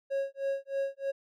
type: tone with tremolo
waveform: triangle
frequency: 548 Hz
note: C#5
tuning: 20 cents flat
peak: -25 dBFS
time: 0.1-1.12 s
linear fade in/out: 20 ms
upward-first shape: sine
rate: 3.2 Hz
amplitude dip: 100%
effects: none